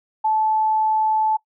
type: tone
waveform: sine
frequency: 870 Hz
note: A5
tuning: 20 cents flat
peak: -16 dBFS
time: 0.24-1.37 s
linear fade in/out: 10 ms
effects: noise-tail reverb RT60 0.1 s tail -21 dB re dry